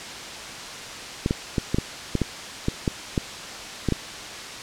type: clicks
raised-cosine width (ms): 3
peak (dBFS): -8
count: 12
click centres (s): 1.261 / 1.309 / 1.582 / 1.745 / 1.785 / 2.153 / 2.217 / 2.684 / 2.878 / 3.178 / 3.887 / 3.923
effects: white hiss -35 dBFS RMS until 4.62 s + low-pass 6000 Hz 12 dB/octave